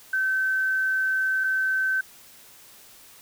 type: tone pair in turn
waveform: sine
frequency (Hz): 1538 / 1538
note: G6 / G6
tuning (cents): -33 / -33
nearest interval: unison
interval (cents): 0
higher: neither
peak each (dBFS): -21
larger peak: neither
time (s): 0.13-1.44 / 1.44-2.01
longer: first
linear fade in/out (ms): 5
effects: white hiss -50 dBFS RMS until 3.21 s